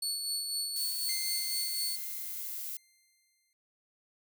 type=tone with tremolo; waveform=25% pulse; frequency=4428 Hz; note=C#8; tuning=3 cents flat; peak=-26 dBFS; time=0.02-1.96 s; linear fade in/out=5 ms; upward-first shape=sine; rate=4 Hz; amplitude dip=40%
type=noise; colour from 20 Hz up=violet; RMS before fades=-39 dBFS; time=0.76-2.77 s; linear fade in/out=2 ms
type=tone with exponential decay; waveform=10% pulse; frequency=2093 Hz; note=C7; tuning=in tune; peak=-26 dBFS; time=1.09-3.53 s; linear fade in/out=1 ms; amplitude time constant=530 ms
effects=none